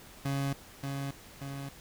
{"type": "tone with echo", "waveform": "30% pulse", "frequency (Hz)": 138.59, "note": "C#3", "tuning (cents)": 0, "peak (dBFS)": -27, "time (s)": [0.25, 0.53], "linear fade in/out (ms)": 5, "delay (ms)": 580, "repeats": 2, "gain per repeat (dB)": -4, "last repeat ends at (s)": 1.69, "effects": ["pink hiss -52 dBFS RMS until 1.8 s"]}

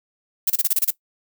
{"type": "noise bursts", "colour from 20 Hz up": "violet", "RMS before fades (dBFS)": -18, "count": 8, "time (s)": [0.47, 0.906], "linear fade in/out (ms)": 5, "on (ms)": 30, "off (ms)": 28, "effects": ["noise-tail reverb RT60 0.1 s tail -18 dB re dry"]}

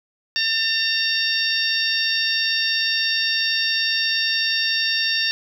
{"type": "harmonic tone with a mistuned harmonic", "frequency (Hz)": 917, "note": "A#5", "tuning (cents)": -29, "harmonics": [2, 3, 4, 5, 6], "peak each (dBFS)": [-25, -25, -25, -25, -25], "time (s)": [0.36, 5.31], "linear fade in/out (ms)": 0, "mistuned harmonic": 2, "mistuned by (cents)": -35, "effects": ["8-bit"]}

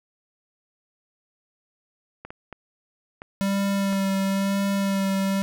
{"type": "clicks", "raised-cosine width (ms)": 0.5, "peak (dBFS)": -22, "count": 5, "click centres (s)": [2.25, 2.305, 2.527, 3.219, 3.928]}
{"type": "tone with vibrato", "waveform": "square", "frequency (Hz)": 196, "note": "G3", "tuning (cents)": 0, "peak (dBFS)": -22, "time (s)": [3.41, 5.42], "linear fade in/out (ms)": 0, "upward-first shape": "sine", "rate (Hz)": 1, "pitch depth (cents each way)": 18}
{"effects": []}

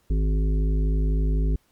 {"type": "harmonic tone", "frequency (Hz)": 52, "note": "G#1", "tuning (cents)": 3, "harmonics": [1, 3, 5, 7, 8], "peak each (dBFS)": [-19, -29, -34, -39, -39], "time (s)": [0.1, 1.56], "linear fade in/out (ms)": 5, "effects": ["pink hiss -65 dBFS RMS until 1.71 s", "MP3 96 kbps"]}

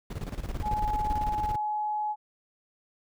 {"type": "noise with tremolo", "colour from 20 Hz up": "brown", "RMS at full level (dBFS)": -31, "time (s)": [0.1, 1.56], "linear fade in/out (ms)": 5, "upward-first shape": "square", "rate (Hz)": 18, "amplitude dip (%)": 70}
{"type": "tone", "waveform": "sine", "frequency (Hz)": 846, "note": "G#5", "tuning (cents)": 32, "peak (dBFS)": -27, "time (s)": [0.62, 2.16], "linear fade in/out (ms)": 50}
{"effects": []}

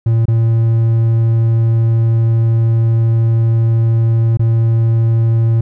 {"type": "tone with dropouts", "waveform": "triangle", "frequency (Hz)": 114.1, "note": "A#2", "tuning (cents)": -37, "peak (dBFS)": -7, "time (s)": [0.06, 5.61], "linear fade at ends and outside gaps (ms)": 5, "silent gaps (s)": [[0.256, 0.281], [4.372, 4.394]], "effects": []}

